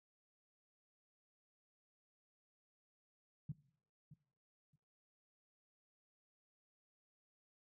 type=tone with echo; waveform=sine; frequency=146.83 Hz; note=D3; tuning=in tune; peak=-39 dBFS; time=3.49-3.52 s; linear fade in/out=5 ms; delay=620 ms; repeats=2; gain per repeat=-15 dB; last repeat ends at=4.76 s; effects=noise-tail reverb RT60 0.6 s tail -18 dB re dry